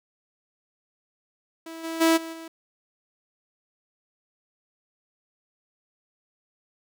sawtooth tone with level steps, 326.9 Hz, E4, 14 cents flat, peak -33 / -26 / -13 / -30 / -34 dBFS, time 1.66-2.48 s, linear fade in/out 5 ms, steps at 1.83 / 2 / 2.16 / 2.32 s, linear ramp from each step 20 ms, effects none

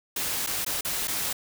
white noise with dropouts, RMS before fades -29 dBFS, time 0.16-1.33 s, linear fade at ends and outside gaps 5 ms, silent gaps 0.465-0.471 / 0.648-0.663 / 0.81-0.848 / 1.074-1.079 s, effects none

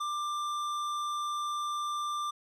sine tone with tanh clipping, 1186 Hz, D6, 17 cents sharp, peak -33 dBFS, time 0-2.31 s, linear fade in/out 10 ms, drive 14 dB, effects none

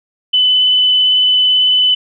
sine tone with vibrato, 3009 Hz, F#7, 28 cents sharp, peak -8 dBFS, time 0.33-1.95 s, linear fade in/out 10 ms, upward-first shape sine, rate 18 Hz, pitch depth 11 cents each way, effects none

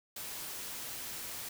white noise, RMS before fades -42 dBFS, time 0.16-1.49 s, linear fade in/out 5 ms, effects none

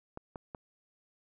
clicks, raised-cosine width 1 ms, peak -27 dBFS, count 3, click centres 0.174 / 0.358 / 0.548 s, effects none

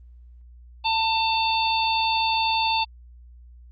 harmonic tone, 894 Hz, A5, 27 cents sharp, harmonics 1 / 3 / 4 / 5, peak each -22 / -27 / -28 / -29 dBFS, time 0.84-2.85 s, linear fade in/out 20 ms, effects added 60 Hz sine -44 dBFS peak until 3.71 s + Opus 24 kbps

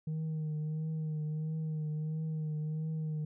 sine tone with vibrato, 155.56 Hz, D#3, in tune, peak -30 dBFS, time 0.07-3.25 s, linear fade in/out 5 ms, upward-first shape triangle, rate 1.5 Hz, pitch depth 40 cents each way, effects tanh soft clip ceiling -32 dBFS

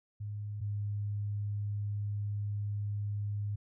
sine tone pair in turn, 103.83 / 102.93 Hz, G#2 / G#2, 0 / -15 cents, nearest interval unison, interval 15 cents, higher first, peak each -36 / -32 dBFS, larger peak second, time 0.2-0.61 / 0.61-3.56 s, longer second, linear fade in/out 10 ms, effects none

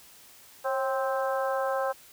harmonic tone with a mistuned harmonic, 261.6 Hz, C4, in tune, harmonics 2 / 3 / 4 / 5 / 6, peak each -28 / -32 / -34 / -36 / -38 dBFS, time 0.64-1.93 s, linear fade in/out 20 ms, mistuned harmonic 2, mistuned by +53 cents, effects white hiss -53 dBFS RMS until 2.12 s

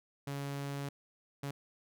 sawtooth tone bursts at uneven times, 140.6 Hz, C#3, 25 cents sharp, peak -33 dBFS, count 2, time 0.27-0.89 / 1.43-1.51 s, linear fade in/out 5 ms, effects none

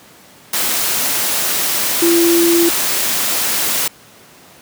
sine tone in noise, 339.6 Hz, F4, 48 cents flat, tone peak -10 dBFS, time 2.02-2.69 s, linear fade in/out 5 ms, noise white, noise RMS -17 dBFS, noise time 0.53-3.88 s, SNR +4 dB, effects pink hiss -43 dBFS RMS until 4.61 s + high-pass 150 Hz 12 dB/octave

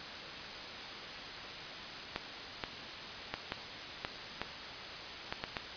clicks, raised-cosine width 0.3 ms, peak -18 dBFS, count 9, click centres 2.161 / 2.638 / 3.34 / 3.521 / 4.049 / 4.416 / 5.325 / 5.439 / 5.568 s, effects white hiss -43 dBFS RMS until 5.76 s + resampled to 11025 Hz

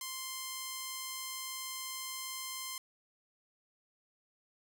5% pulse tone, 1046.5 Hz, C6, in tune, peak -27 dBFS, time 0.01-2.78 s, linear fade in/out 2 ms, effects none

